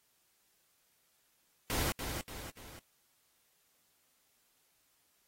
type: noise with echo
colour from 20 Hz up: pink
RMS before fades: -34 dBFS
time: 1.7-1.92 s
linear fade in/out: 0 ms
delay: 290 ms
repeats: 3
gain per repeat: -6 dB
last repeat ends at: 2.79 s
effects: white hiss -73 dBFS RMS until 5.27 s + AAC 48 kbps